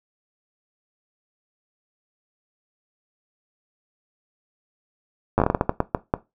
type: slowing click train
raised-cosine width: 1 ms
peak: -4 dBFS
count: 13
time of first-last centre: 5.38-6.139 s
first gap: 9 ms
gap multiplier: 1.32
effects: noise-tail reverb RT60 0.2 s tail -17 dB re dry